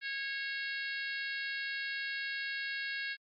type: harmonic tone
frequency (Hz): 548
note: C#5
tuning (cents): -20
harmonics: 3 / 4 / 5 / 6 / 7 / 8 / 9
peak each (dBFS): -37 / -42 / -44 / -49 / -47 / -46 / -52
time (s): 0.01-3.17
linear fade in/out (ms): 50
effects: MP3 32 kbps